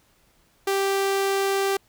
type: tone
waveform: sawtooth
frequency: 392 Hz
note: G4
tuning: in tune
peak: -17 dBFS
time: 0.67-1.77 s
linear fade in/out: 5 ms
effects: pink hiss -62 dBFS RMS until 1.88 s